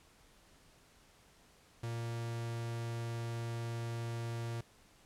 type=tone; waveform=45% pulse; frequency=116.54 Hz; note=A#2; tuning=in tune; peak=-37 dBFS; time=1.83-4.61 s; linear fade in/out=5 ms; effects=pink hiss -64 dBFS RMS until 5.05 s + low-pass 11000 Hz 12 dB/octave